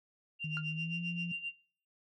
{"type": "tone with tremolo", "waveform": "sine", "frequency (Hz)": 2777, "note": "F7", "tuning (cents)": -10, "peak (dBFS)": -33, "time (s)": [0.39, 1.53], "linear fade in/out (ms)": 50, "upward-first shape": "sine", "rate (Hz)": 7.6, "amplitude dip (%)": 75}
{"type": "tone with pitch glide", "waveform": "sine", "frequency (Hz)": [155.56, 172.6], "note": ["D#3", "F3"], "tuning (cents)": [0, -20], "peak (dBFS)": -36, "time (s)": [0.44, 1.32], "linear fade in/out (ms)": 5, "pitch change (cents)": 180, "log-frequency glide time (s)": [0.68, 1.01]}
{"type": "tone with exponential decay", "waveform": "sine", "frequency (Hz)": 1408, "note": "F6", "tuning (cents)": 14, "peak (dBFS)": -33, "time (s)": [0.57, 0.67], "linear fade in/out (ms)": 0, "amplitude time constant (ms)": 20}
{"effects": ["noise-tail reverb RT60 0.5 s tail -22 dB re dry", "tanh soft clip ceiling -27 dBFS"]}